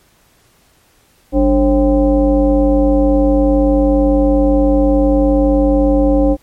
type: tone with frequency modulation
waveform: sine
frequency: 293.7 Hz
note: D4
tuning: in tune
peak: -8 dBFS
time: 1.32-6.37 s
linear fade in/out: 50 ms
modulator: 244 Hz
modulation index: 1.2
effects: pink hiss -53 dBFS RMS until 6.42 s + MP3 64 kbps